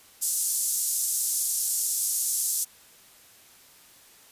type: band-pass noise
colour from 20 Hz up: pink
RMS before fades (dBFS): -27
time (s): 0.21-2.65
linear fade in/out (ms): 20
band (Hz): 6800 to 13000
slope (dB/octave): 24
effects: white hiss -54 dBFS RMS until 4.31 s + resampled to 32000 Hz